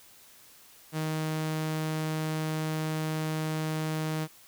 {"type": "tone", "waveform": "sawtooth", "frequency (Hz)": 156.7, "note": "D#3", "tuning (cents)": 13, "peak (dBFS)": -25, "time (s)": [0.92, 4.28], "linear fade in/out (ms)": 50, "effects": ["white hiss -55 dBFS RMS until 4.47 s"]}